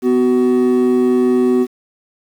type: tone pair together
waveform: triangle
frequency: 250 / 374.6 Hz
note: B3 / F#4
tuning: +21 / +21 cents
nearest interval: perfect fifth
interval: 700 cents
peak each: -11 dBFS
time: 0.02-1.67 s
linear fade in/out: 50 ms
effects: tanh soft clip ceiling -2 dBFS + 7-bit